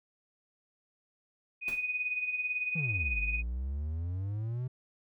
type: tone with tremolo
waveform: sine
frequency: 2489 Hz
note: D#7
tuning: in tune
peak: -28 dBFS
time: 1.61-3.43 s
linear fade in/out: 50 ms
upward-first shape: sine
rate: 18 Hz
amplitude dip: 60%
type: noise with exponential decay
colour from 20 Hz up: pink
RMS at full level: -42 dBFS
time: 1.68-1.9 s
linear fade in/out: 1 ms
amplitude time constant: 46 ms
type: exponential two-way sweep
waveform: triangle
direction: down then up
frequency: 174.61 to 49.09 to 129.6 Hz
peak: -30 dBFS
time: 2.75-4.68 s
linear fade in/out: 10 ms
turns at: 3.19 s
effects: none